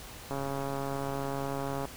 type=click train; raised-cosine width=1 ms; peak=-21 dBFS; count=214; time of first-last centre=0.31-1.853 s; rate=138 Hz; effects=pink hiss -46 dBFS RMS until 1.96 s